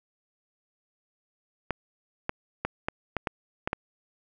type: clicks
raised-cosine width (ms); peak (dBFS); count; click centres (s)
0.5; -12; 8; 1.707 / 2.294 / 2.65 / 2.885 / 3.167 / 3.272 / 3.675 / 3.731
effects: none